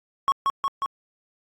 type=tone with echo; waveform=triangle; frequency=1100 Hz; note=C#6; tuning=14 cents flat; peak=-15 dBFS; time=0.28-0.32 s; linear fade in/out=0 ms; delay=180 ms; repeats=3; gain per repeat=-2 dB; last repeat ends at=0.86 s; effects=AAC 48 kbps